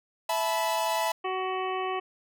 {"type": "chord", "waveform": "45% pulse", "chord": "E suspended fourth", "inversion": "none", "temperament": "equal with one note detuned", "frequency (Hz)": [659.3, 867.4, 987.8], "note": ["E5", "A5", "B5"], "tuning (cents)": [0, -25, 0], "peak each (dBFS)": -30, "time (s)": [0.29, 1.12], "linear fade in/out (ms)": 5}
{"type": "harmonic tone", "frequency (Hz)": 374.4, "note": "F#4", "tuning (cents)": 20, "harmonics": [1, 2, 3, 5, 6, 7, 8], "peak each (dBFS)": [-32, -33, -33, -42, -44, -42, -43], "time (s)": [1.24, 2], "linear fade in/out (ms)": 10}
{"effects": []}